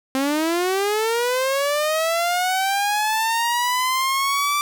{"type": "linear sweep", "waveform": "sawtooth", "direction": "up", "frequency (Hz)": [261.6, 1174.7], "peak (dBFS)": -15, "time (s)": [0.15, 4.61], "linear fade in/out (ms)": 0, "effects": ["8-bit"]}